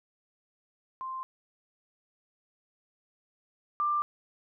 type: tone pair in turn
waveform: sine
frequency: 1046.5 / 1186.7 Hz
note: C6 / D6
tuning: 0 / +18 cents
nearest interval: major second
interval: 218 cents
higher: second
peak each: -34 / -25 dBFS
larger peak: second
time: 1.01-1.23 / 3.8-4.02 s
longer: neither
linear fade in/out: 0 ms
effects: none